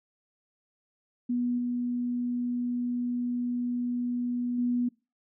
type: tone with level steps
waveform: sine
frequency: 243.9 Hz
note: B3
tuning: 21 cents flat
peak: -25 / -27 / -24 dBFS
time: 1.29-4.89 s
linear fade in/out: 10 ms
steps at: 1.58 / 4.58 s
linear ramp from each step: 5 ms
effects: noise-tail reverb RT60 0.3 s tail -24 dB re dry